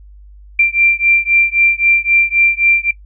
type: beating tone pair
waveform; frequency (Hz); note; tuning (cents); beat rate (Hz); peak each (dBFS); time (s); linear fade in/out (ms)
sine; 2362 / 2365.8; D7 / D7; +9 / +12; 3.8; -12; 0.59-2.91; 5
effects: noise-tail reverb RT60 0.1 s tail -21 dB re dry + added 50 Hz sine -36 dBFS peak until 3.05 s